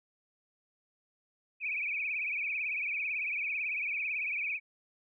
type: tone with vibrato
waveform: sine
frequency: 2408 Hz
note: D7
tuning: 43 cents sharp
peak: -31 dBFS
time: 1.6-4.6 s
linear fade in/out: 50 ms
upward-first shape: triangle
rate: 18 Hz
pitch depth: 140 cents each way
effects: none